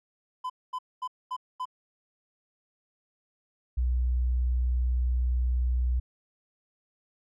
triangle tone bursts, 1011 Hz, B5, 40 cents sharp, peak -28 dBFS, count 5, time 0.44-1.655 s, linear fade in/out 10 ms, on 59 ms, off 230 ms
sine tone, 61.74 Hz, B1, in tune, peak -23 dBFS, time 3.77-6 s, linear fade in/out 10 ms
effects none

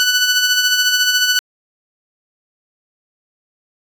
15% pulse tone with tremolo, 1489 Hz, F#6, 11 cents sharp, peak -4 dBFS, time 0-1.39 s, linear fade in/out 0 ms, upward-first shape sine, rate 14 Hz, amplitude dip 45%, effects resampled to 32000 Hz

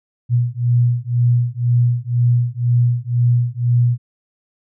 sine beating tone pair, 120 / 122 Hz, B2 / B2, -49 / -21 cents, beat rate 2 Hz, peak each -16 dBFS, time 0.29-3.98 s, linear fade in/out 50 ms, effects none

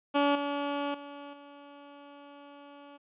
15% pulse tone with level steps, 285.6 Hz, D4, 48 cents flat, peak -17 / -24 / -36 / -42 dBFS, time 0.14-2.98 s, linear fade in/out 20 ms, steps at 0.35 / 0.94 / 1.33 s, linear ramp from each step 5 ms, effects resampled to 8000 Hz

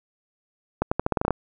accelerating click train, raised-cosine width 1 ms, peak -7 dBFS, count 10, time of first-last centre 0.82-1.307 s, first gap 95 ms, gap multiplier 0.85, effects none

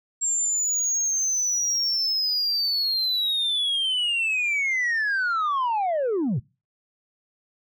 sine linear sweep, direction down, 7459 to 99 Hz, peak -19 dBFS, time 0.21-6.4 s, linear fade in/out 20 ms, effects noise-tail reverb RT60 0.3 s tail -24 dB re dry + tanh soft clip ceiling -20 dBFS

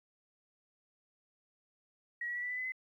sine tone with pitch steps, 1908 / 1929.1 / 1950.3 / 1971.9 / 1993.6 / 2016 / 2038 Hz, A#6 / B6 / B6 / B6 / B6 / B6 / C7, +40 / -41 / -22 / -3 / +16 / +35 / -46 cents, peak -35 dBFS, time 2.21-2.721 s, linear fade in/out 5 ms, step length 73 ms, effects 12-bit

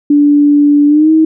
sine tone with pitch glide, 290.8 to 317.1 Hz, D4 to D#4, -17 to +33 cents, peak -4 dBFS, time 0.1-1.25 s, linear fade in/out 5 ms, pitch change +150 cents, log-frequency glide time 0.87-1.11 s, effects none

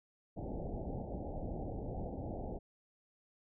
pink low-pass noise, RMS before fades -41 dBFS, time 0.36-2.59 s, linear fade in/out 20 ms, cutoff 820 Hz, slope 96 dB/octave, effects none

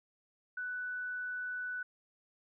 sine tone, 1489 Hz, F#6, 11 cents sharp, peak -36 dBFS, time 0.57-1.83 s, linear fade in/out 5 ms, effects none

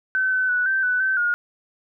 sine tone with pitch steps, 1527 / 1517 / 1478 / 1555 / 1493 / 1541 / 1431 Hz, G6 / F#6 / F#6 / G6 / F#6 / G6 / F6, -46 / +43 / -2 / -14 / +15 / -30 / +42 cents, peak -18 dBFS, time 0.15-1.34 s, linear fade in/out 0 ms, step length 170 ms, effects none

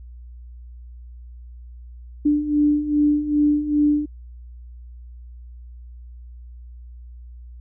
sine beating tone pair, 293.7 / 296.2 Hz, D4 / D4, 0 / +15 cents, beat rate 2.5 Hz, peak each -22 / -17 dBFS, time 2.25-4.06 s, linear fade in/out 10 ms, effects added 60 Hz sine -37 dBFS peak until 7.6 s

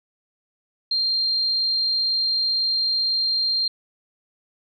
sine tone, 4186 Hz, C8, in tune, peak -19 dBFS, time 0.91-3.68 s, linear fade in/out 5 ms, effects none

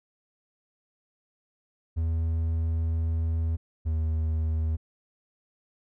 triangle tone pair in turn, 81.5 / 79.45 Hz, E2 / D#2, -19 / +37 cents, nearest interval unison, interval 44 cents, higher first, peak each -22 dBFS, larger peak neither, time 1.96-3.57 / 3.85-4.77 s, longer first, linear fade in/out 20 ms, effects none

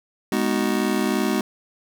square chord, G# minor seventh, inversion none, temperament just, 207.7 / 249.2 / 311.5 / 373.8 Hz, G#3 / B3 / D#4 / F#4, 0 / +16 / +2 / +18 cents, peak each -25 / -26 / -27 / -27 dBFS, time 0.32-1.41 s, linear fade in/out 2 ms, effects none

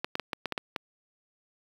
clicks, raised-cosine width 0.3 ms, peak -14 dBFS, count 8, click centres 0.045 / 0.154 / 0.197 / 0.332 / 0.457 / 0.523 / 0.578 / 0.762 s, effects high-pass 150 Hz 12 dB/octave + 7-bit

